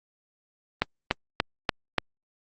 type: click train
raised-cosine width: 0.3 ms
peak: -5 dBFS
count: 5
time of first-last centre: 0.82-1.983 s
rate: 3.44 Hz
effects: Opus 32 kbps